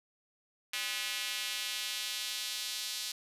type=tone with high-pass filter sweep; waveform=square; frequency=114.5 Hz; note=A#2; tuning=31 cents flat; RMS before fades=-37 dBFS; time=0.73-3.12 s; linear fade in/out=5 ms; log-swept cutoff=2500 to 4100 Hz; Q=1.5; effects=resampled to 32000 Hz